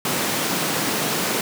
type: high-pass noise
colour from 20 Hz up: pink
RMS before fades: -23 dBFS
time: 0.05-1.41 s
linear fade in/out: 2 ms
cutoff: 150 Hz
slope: 24 dB/octave
effects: none